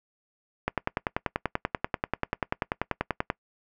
click train, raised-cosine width 0.5 ms, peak -10 dBFS, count 28, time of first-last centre 0.68-3.301 s, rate 10.3 Hz, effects noise-tail reverb RT60 0.1 s tail -23 dB re dry

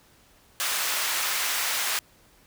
pink high-pass noise, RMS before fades -27 dBFS, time 0.6-1.99 s, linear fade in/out 0 ms, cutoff 1200 Hz, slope 12 dB/octave, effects pink hiss -58 dBFS RMS until 2.46 s

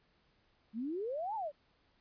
sine exponential two-way sweep, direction up then down, 207.7 to 916 to 547 Hz, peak -35 dBFS, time 0.73-1.52 s, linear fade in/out 50 ms, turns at 1.35 s, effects pink hiss -72 dBFS RMS until 2 s + resampled to 11025 Hz

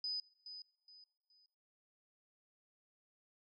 sine tone with echo, 4995 Hz, D#8, 6 cents sharp, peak -37 dBFS, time 0.04-0.2 s, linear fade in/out 2 ms, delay 420 ms, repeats 3, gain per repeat -10 dB, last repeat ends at 1.46 s, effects noise-tail reverb RT60 1.0 s tail -23 dB re dry

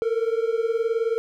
triangle beating tone pair, 449 / 468 Hz, A4 / A#4, +35 / +7 cents, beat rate 19 Hz, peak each -21 / -23 dBFS, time 0.02-1.18 s, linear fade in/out 0 ms, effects none

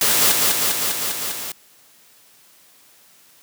white noise with echo, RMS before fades -17 dBFS, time 0.01-0.32 s, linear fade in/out 2 ms, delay 200 ms, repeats 6, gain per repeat -2 dB, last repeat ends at 1.52 s, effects white hiss -52 dBFS RMS until 3.42 s + high-pass 100 Hz 12 dB/octave

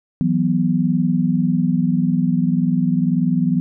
sine chord, E suspended second, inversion none, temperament equal, 164.81 / 185 / 246.9 Hz, E3 / F#3 / B3, 0 / 0 / 0 cents, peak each -19 dBFS, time 0.21-3.6 s, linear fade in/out 0 ms, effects none

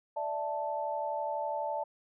sine chord, D suspended second, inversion none, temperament equal, 587.3 / 659.3 / 880 Hz, D5 / E5 / A5, 0 / 0 / 0 cents, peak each -36 / -38 / -34 dBFS, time 0.16-1.84 s, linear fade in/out 10 ms, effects none

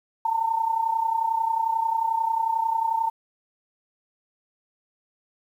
sine tone with amplitude modulation, 903 Hz, A5, 45 cents sharp, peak -18 dBFS, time 0.25-3.1 s, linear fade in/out 5 ms, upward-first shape sine, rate 31.2 Hz, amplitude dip 70%, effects 9-bit

